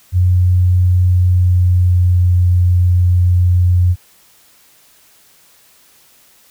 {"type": "tone with pitch glide", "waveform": "sine", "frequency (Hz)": [90.4, 89.31], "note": ["F#2", "F2"], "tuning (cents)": [-40, 39], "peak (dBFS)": -8, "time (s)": [0.12, 3.96], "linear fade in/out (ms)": 50, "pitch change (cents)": -21, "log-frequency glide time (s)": [1.15, 2.31], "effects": ["white hiss -49 dBFS RMS until 6.5 s"]}